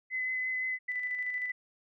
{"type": "tone with vibrato", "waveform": "sine", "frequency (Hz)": 2027, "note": "B6", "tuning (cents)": 45, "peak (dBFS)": -30, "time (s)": [0.1, 0.79], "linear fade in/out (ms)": 50, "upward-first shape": "sine", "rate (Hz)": 5.8, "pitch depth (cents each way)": 11}
{"type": "tone with tremolo", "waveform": "sine", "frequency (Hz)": 1994, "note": "B6", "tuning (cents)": 16, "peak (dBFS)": -30, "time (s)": [0.88, 1.52], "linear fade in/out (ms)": 10, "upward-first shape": "square", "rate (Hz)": 13, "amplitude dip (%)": 35}
{"effects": []}